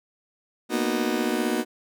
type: chord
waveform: 35% pulse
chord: B major seventh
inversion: third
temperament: just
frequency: 231.5 / 246.9 / 308.7 / 370.4 Hz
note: A#3 / B3 / D#4 / F#4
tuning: -12 / 0 / -14 / +2 cents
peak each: -27 dBFS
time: 0.69-1.65 s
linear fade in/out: 50 ms
effects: none